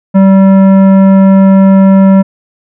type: tone with tanh clipping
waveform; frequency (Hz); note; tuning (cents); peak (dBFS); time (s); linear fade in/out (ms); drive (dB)
triangle; 193.1; G3; -26; -3; 0.14-2.23; 20; 17
effects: none

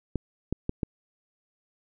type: clicks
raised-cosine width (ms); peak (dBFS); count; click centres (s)
3; -14; 4; 0.157 / 0.526 / 0.694 / 0.832
effects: none

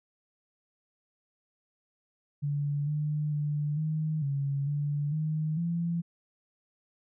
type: tone with pitch steps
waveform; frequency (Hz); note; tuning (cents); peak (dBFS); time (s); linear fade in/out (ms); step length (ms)
sine; 144.4 / 150.1 / 147.9 / 155.8 / 139.8 / 145.6 / 155.2 / 169.4; D3 / D3 / D3 / D#3 / C#3 / D3 / D#3 / E3; -29 / +38 / +13 / +3 / +15 / -15 / -4 / +48; -27; 2.42-6.02; 20; 450
effects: none

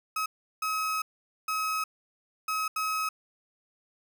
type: tone bursts at uneven times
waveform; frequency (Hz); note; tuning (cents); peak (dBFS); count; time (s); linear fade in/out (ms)
35% pulse; 1277; D#6; +45; -26; 5; 0.16-0.26 / 0.62-1.02 / 1.48-1.84 / 2.48-2.68 / 2.76-3.09; 5
effects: none

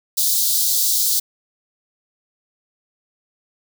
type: high-pass noise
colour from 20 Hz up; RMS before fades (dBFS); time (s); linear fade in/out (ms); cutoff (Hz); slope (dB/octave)
white; -18; 0.17-1.2; 10; 3700; 48
effects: none

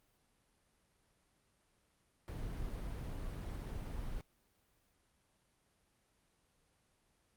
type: noise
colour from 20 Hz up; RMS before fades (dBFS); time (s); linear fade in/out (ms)
brown; -42; 2.28-4.21; 0
effects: pink hiss -75 dBFS RMS until 7.36 s + Opus 32 kbps

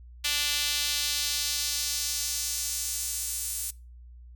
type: tone with high-pass filter sweep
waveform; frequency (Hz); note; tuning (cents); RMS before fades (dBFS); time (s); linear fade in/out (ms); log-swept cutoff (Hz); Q
sawtooth; 292.9; D4; -5; -30; 0.24-3.71; 10; 3100 to 8800; 1.4
effects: noise-tail reverb RT60 0.3 s tail -23 dB re dry + added 60 Hz sine -45 dBFS peak until 4.35 s

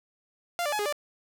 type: tone with pitch steps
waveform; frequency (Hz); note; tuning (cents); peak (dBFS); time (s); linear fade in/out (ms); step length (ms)
sawtooth; 695 / 588 / 845 / 413.6 / 588; F5 / D5 / G#5 / G#4 / D5; -9 / +2 / +30 / -7 / +2; -23; 0.59-0.925; 0; 67
effects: none

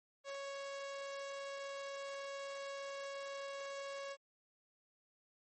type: tone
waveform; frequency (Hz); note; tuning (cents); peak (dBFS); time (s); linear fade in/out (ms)
sawtooth; 554.4; C#5; 0; -39; 0.24-4.17; 50
effects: MP3 32 kbps

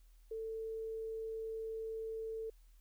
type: tone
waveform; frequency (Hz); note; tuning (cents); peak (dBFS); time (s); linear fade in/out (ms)
sine; 445.2; A4; +20; -39; 0.31-2.5; 5
effects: added 40 Hz sine -59 dBFS peak until 2.8 s + white hiss -75 dBFS RMS until 2.8 s

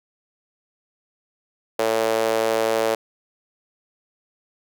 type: tone with high-pass filter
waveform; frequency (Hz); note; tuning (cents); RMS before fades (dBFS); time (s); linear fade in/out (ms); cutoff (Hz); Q
sawtooth; 112; A2; +31; -21; 1.79-2.95; 5; 510; 3.6
effects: none

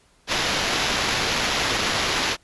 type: noise with sample-and-hold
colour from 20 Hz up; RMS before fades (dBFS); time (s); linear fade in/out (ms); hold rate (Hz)
white; -23; 0.27-2.37; 50; 8820
effects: pink hiss -59 dBFS RMS until 2.43 s + resampled to 24000 Hz

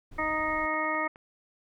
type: noise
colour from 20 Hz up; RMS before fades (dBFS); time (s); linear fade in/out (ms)
brown; -46; 0.11-0.67; 10
type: harmonic tone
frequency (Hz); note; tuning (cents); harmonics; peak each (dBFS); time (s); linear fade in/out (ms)
311.1; D#4; 0; 1 / 2 / 3 / 4 / 6 / 7; -36 / -34 / -34 / -32 / -33 / -34; 0.18-1.08; 10
type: click train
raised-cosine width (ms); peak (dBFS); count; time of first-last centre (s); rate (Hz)
0.5; -34; 5; 0.74-1.159; 9.55
effects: none

